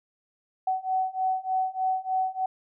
sine beating tone pair, 751 / 754.3 Hz, F#5 / F#5, +26 / +33 cents, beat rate 3.3 Hz, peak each -28 / -27 dBFS, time 0.67-2.46 s, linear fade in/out 5 ms, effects none

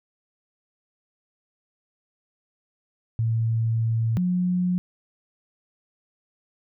sine tone pair in turn, 113.5 / 180.17 Hz, A#2 / F#3, -46 / -46 cents, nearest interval minor sixth, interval 800 cents, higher second, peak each -20 dBFS, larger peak neither, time 3.19-4.17 / 4.17-4.78 s, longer first, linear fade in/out 0 ms, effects none

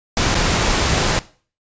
pink noise with dropouts, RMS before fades -17 dBFS, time 0.17-1.19 s, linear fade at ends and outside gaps 0 ms, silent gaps 0.345-0.352 s, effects noise-tail reverb RT60 0.4 s tail -18 dB re dry + resampled to 16000 Hz

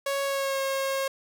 sawtooth tone with pitch glide, 554.4 to 541.1 Hz, C#5 to C#5, 0 to -42 cents, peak -22 dBFS, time 0.06-1.08 s, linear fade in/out 5 ms, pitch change -42 cents, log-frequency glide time 0.24-0.59 s, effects none

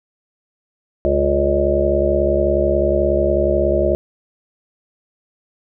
harmonic tone with a mistuned harmonic, 71.1 Hz, C#2, 45 cents sharp, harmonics 1 / 2 / 3 / 5 / 6 / 7 / 8 / 9, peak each -21 / -31 / -26 / -19 / -27 / -27 / -20 / -19 dBFS, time 1.05-3.95 s, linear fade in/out 0 ms, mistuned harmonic 9, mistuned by -40 cents, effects none

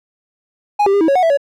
triangle tone with pitch steps, 828 / 394.3 / 403.1 / 322.6 / 553 / 735 / 659 / 564 Hz, G#5 / G4 / G4 / E4 / C#5 / F#5 / E5 / C#5, -5 / +10 / +48 / -37 / -4 / -12 / -1 / +30 cents, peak -8 dBFS, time 0.79-1.374 s, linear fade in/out 10 ms, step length 73 ms, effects none

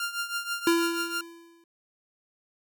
sawtooth tone with tremolo, 1396.9 Hz, F6, in tune, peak -23 dBFS, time 0-1.21 s, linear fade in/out 2 ms, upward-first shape triangle, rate 6.2 Hz, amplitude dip 80%
square tone with exponential decay, 336.7 Hz, E4, 37 cents sharp, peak -19 dBFS, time 0.67-1.64 s, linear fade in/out 2 ms, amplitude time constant 210 ms
effects none

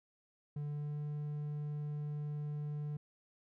triangle tone with pitch glide, 146.83 to 148.19 Hz, D3 to D3, 0 to +16 cents, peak -35 dBFS, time 0.56-2.97 s, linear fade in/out 5 ms, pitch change +16 cents, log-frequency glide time 0.66-1.01 s, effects none

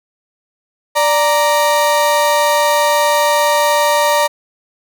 35% pulse tone pair together, 587.3 / 932.3 Hz, D5 / A#5, 0 / 0 cents, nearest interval minor sixth, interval 800 cents, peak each -12 dBFS, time 0.95-4.28 s, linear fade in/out 20 ms, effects none

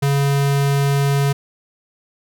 square tone, 140.2 Hz, C#3, 20 cents sharp, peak -15 dBFS, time 0.02-1.33 s, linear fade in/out 10 ms, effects none

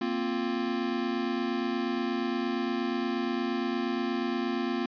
square chord, Bb suspended second, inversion none, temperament equal, 233.1 / 261.6 / 349.2 Hz, Bb3 / C4 / F4, 0 / 0 / 0 cents, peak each -33 dBFS, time 0.01-4.86 s, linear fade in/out 5 ms, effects resampled to 11025 Hz

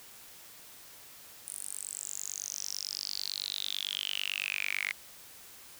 sawtooth tone with high-pass filter sweep, 49 Hz, G1, in tune, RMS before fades -37 dBFS, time 1.47-4.92 s, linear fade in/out 10 ms, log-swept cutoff 9700 to 2100 Hz, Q 9.7, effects white hiss -52 dBFS RMS until 5.79 s

